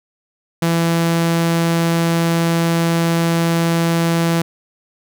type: tone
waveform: sawtooth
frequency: 167.2 Hz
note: E3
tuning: 25 cents sharp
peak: -10 dBFS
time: 0.62-4.42 s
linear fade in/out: 5 ms
effects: none